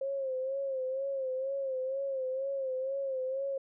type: tone with vibrato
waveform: sine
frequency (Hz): 533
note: C5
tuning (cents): +32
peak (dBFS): -31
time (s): 0.01-3.58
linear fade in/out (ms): 5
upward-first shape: sine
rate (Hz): 2.1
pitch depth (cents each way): 62
effects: none